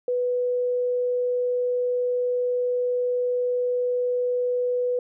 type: tone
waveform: sine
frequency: 493.9 Hz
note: B4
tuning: in tune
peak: -21 dBFS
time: 0.08-4.99 s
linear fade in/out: 2 ms
effects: none